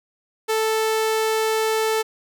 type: tone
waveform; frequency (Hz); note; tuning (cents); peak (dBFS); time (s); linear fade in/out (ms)
sawtooth; 440; A4; 0; -15; 0.48-2.03; 20
effects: none